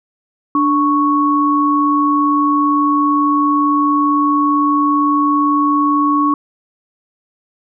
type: tone pair together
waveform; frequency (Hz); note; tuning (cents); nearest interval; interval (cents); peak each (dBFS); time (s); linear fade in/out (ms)
sine; 293.7 / 1108.9; D4 / C#6; 0 / 0; octave + major seventh; 2300; -14 / -13; 0.55-6.34; 2
effects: none